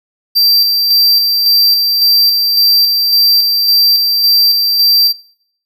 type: tone with tremolo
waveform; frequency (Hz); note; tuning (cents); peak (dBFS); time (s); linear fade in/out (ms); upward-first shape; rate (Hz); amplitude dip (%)
square; 4699; D8; 0; -7; 0.35-5.13; 20; square; 1.8; 35
effects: noise-tail reverb RT60 0.6 s tail -20 dB re dry